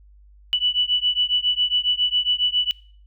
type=beating tone pair; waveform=sine; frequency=2960 / 2967.3 Hz; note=F#7 / F#7; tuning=0 / +4 cents; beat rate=7.3 Hz; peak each=-21 dBFS; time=0.53-2.71 s; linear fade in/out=0 ms; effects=noise-tail reverb RT60 0.5 s tail -23 dB re dry + added 50 Hz sine -47 dBFS peak until 3.06 s